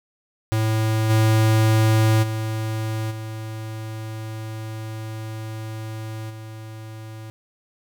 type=tone with level steps; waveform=square; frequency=110 Hz; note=A2; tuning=in tune; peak=-19 / -15 / -24 / -30 / -35 dBFS; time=0.52-7.3 s; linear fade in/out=0 ms; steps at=1.09 / 2.22 / 3.1 / 6.29 s; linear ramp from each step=20 ms; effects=none